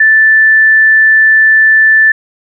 sine tone, 1760 Hz, A6, in tune, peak -3 dBFS, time 0-2.12 s, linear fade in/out 5 ms, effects none

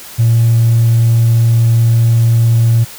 sine tone with hard clipping, 115.7 Hz, A#2, 13 cents flat, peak -7 dBFS, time 0.18-2.85 s, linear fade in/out 20 ms, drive 1 dB, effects white hiss -32 dBFS RMS until 2.98 s

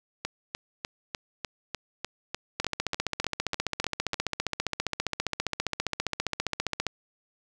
two click trains, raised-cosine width 0.2 ms, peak -14 / -10 dBFS, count 14 / 65, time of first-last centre 0.25-4.142 / 2.6-6.867 s, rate 3.34 / 15 Hz, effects none

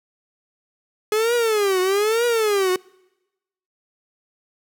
45% pulse tone with vibrato, 420 Hz, G#4, 19 cents sharp, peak -17 dBFS, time 1.12-2.76 s, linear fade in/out 2 ms, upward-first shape triangle, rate 1.1 Hz, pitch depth 250 cents each way, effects noise-tail reverb RT60 1.0 s tail -26 dB re dry

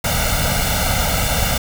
pink noise with comb filter, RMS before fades -18 dBFS, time 0.04-1.58 s, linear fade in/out 5 ms, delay 1.4 ms, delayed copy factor +0.95, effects none

